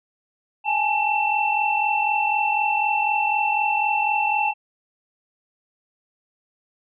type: tone cluster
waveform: sine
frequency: 821 / 865 / 2687 Hz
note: G#5 / A5 / E7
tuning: -20 / -30 / +33 cents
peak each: -23 dBFS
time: 0.64-4.54 s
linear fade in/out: 50 ms
effects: none